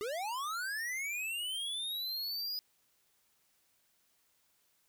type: linear sweep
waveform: square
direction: up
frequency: 392 to 4978 Hz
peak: -36 dBFS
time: 0.01-2.59 s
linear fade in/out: 0 ms
effects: white hiss -73 dBFS RMS until 4.88 s